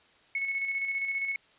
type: tone with tremolo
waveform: sine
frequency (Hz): 2200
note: C#7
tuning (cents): -14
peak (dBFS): -27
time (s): 0.35-1.36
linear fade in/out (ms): 2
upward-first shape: square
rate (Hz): 15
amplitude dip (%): 40
effects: white hiss -61 dBFS RMS until 1.58 s + resampled to 8000 Hz